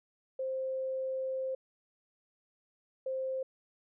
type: tone bursts at uneven times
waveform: sine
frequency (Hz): 525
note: C5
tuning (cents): +6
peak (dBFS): -32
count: 2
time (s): 0.39-1.55 / 3.06-3.43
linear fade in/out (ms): 5
effects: none